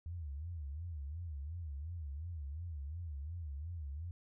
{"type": "tone with vibrato", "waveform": "sine", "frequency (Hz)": 77.78, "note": "D#2", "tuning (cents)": 0, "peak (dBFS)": -40, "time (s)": [0.06, 4.11], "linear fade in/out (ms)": 0, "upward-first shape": "sine", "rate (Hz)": 2.8, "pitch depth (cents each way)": 210, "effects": []}